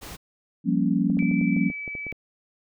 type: noise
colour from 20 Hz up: pink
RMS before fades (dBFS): -39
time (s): 0.01-0.17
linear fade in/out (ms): 20
type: chord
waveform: sine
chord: G half-diminished seventh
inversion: third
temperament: equal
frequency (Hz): 174.61 / 196 / 233.1 / 277.2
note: F3 / G3 / Bb3 / Db4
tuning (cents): 0 / 0 / 0 / 0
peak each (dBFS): -25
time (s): 0.64-1.72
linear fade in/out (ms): 50
type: clicks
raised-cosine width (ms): 2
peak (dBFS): -25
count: 11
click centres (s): 1.101 / 1.171 / 1.225 / 1.313 / 1.413 / 1.566 / 1.701 / 1.878 / 1.952 / 2.067 / 2.126
type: tone with pitch glide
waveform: sine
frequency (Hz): 2317 to 2297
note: D7 to D7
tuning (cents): -24 to -39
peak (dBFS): -31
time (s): 1.19-2.12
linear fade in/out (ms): 0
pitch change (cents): -15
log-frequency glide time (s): 1.44-1.71
effects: none